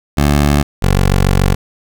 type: tone pair in turn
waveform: 15% pulse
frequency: 72.4 / 46.97 Hz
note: D2 / F#1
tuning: -24 / +27 cents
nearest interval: perfect fifth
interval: 749 cents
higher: first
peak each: -3 dBFS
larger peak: neither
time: 0.17-0.63 / 0.82-1.55 s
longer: second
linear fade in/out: 10 ms
effects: none